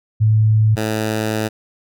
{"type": "tone pair in turn", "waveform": ["sine", "10% pulse"], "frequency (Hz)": [108.8, 108.8], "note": ["A2", "A2"], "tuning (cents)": [-19, -19], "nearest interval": "unison", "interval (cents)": 0, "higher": "neither", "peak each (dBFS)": -10, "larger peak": "neither", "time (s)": [[0.2, 0.76], [0.76, 1.49]], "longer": "second", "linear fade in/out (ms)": 20, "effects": []}